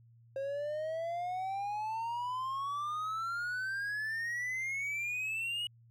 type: exponential sweep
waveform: triangle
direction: up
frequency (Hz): 537 to 2921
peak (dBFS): -32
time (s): 0.36-5.67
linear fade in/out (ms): 2
effects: added 116 Hz sine -58 dBFS peak until 5.9 s